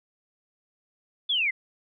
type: linear sweep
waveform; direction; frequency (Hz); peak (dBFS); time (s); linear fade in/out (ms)
sine; down; 3520 to 1975.5; -22; 1.29-1.51; 10
effects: none